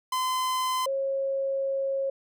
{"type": "tone pair in turn", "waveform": ["45% pulse", "sine"], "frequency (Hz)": [1026, 543.5], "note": ["C6", "C#5"], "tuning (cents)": [-34, -34], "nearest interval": "major seventh", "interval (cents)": 1100, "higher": "first", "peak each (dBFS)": -25, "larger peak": "neither", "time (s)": [[0.12, 0.86], [0.86, 2.1]], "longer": "second", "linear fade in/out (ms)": 5, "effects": []}